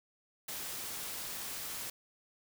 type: noise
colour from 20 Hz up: white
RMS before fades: -41 dBFS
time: 0.48-1.9 s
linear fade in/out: 5 ms
effects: none